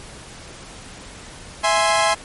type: chord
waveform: sawtooth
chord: E augmented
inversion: none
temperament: equal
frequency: 659.3 / 830.6 / 1046.5 Hz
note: E5 / G#5 / B#5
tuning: 0 / 0 / 0 cents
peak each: -16 dBFS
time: 1.63-2.15 s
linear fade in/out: 20 ms
effects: pink hiss -39 dBFS RMS until 2.24 s + MP3 48 kbps